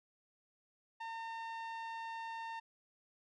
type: tone with low-pass filter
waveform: sawtooth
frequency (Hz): 909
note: A#5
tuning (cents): -44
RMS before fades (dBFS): -44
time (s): 1-2.6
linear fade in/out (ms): 10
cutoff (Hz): 3000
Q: 0.61
effects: none